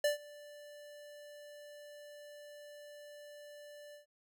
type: tone with ADSR envelope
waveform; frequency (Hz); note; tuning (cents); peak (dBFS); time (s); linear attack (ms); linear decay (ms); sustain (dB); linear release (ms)
square; 587.3; D5; 0; -27; 0.04-4.06; 4; 130; -24; 120
effects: none